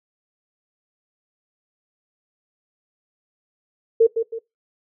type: tone with echo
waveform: sine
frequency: 454 Hz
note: A#4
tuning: 46 cents flat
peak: -9 dBFS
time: 4-4.07 s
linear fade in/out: 10 ms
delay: 160 ms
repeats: 2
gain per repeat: -8 dB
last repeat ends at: 4.39 s
effects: noise-tail reverb RT60 0.2 s tail -22 dB re dry